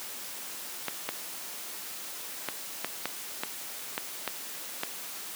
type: clicks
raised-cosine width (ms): 0.3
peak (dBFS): -13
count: 9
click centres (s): 0.883 / 1.09 / 2.487 / 2.846 / 3.056 / 3.435 / 3.979 / 4.277 / 4.834
effects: white hiss -40 dBFS RMS until 5.35 s + high-pass 200 Hz 12 dB/octave